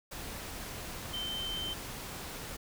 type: tone in noise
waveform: sine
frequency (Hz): 3100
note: G7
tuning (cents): -20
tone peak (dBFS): -35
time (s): 1.13-1.74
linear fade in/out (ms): 10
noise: pink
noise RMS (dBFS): -42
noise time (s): 0.11-2.57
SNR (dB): +4
effects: none